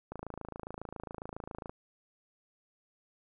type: click train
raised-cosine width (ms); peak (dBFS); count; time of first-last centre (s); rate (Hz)
1; -26; 44; 0.12-1.695; 27.3
effects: none